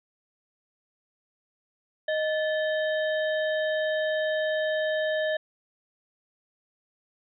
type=harmonic tone with a mistuned harmonic; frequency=622.3 Hz; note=D#5; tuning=in tune; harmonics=1 / 3 / 5 / 6; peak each=-25 / -31 / -40 / -41 dBFS; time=2.08-5.37 s; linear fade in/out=5 ms; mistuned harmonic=3; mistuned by=-120 cents; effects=none